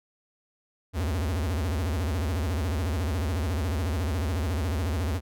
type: tone with vibrato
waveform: square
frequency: 82.41 Hz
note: E2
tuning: in tune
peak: -26 dBFS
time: 0.93-5.21 s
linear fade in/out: 50 ms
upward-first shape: sine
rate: 14 Hz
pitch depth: 280 cents each way
effects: none